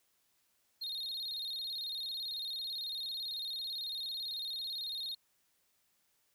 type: tone with vibrato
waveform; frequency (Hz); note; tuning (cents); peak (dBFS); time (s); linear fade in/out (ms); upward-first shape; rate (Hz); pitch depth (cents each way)
triangle; 3951; B7; 0; -36; 0.81-5.15; 10; square; 18; 110
effects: white hiss -75 dBFS RMS until 6.34 s